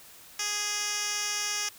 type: tone with band-pass filter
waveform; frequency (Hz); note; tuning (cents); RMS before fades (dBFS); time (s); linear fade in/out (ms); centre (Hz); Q
10% pulse; 414.3; G#4; -4; -31; 0.39-1.69; 5; 5400; 1.8
effects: white hiss -51 dBFS RMS until 1.78 s